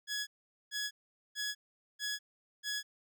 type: tone bursts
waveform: 15% pulse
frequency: 1681 Hz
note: G#6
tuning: 20 cents sharp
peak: -28 dBFS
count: 5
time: 0.07-2.83 s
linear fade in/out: 50 ms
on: 200 ms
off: 440 ms
effects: none